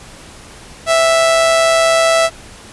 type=tone with amplitude modulation; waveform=sawtooth; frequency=659.3 Hz; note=E5; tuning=in tune; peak=-4 dBFS; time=0.86-2.3 s; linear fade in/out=50 ms; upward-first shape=sine; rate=136 Hz; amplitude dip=35%; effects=pink hiss -37 dBFS RMS until 2.72 s + resampled to 24000 Hz